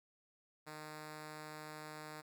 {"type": "tone", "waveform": "5% pulse", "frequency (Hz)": 153.4, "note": "D#3", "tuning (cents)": -24, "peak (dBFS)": -36, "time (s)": [0.66, 2.22], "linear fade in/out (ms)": 20, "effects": []}